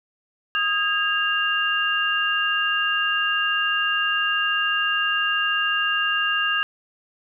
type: tone cluster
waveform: sine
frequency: 1246 / 1632 / 2793 Hz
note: D#6 / G#6 / F7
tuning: +2 / -31 / -1 cents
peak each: -26 / -23 / -23 dBFS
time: 0.55-6.63 s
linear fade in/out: 0 ms
effects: none